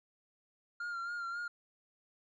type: tone with vibrato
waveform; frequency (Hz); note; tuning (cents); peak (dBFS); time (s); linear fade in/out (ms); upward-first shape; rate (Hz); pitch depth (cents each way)
triangle; 1396.9; F6; 0; -35; 0.8-1.48; 5; sine; 3.7; 37
effects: resampled to 16000 Hz